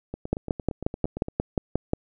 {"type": "two click trains", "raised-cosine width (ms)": 2, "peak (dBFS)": [-9, -19], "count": [10, 11], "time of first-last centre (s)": [[0.33, 1.934], [0.14, 1.284]], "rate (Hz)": [5.61, 8.74], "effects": []}